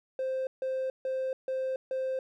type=tone bursts; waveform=triangle; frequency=523.3 Hz; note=C5; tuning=in tune; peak=-26 dBFS; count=5; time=0.19-2.19 s; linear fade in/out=2 ms; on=280 ms; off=150 ms; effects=tanh soft clip ceiling -24 dBFS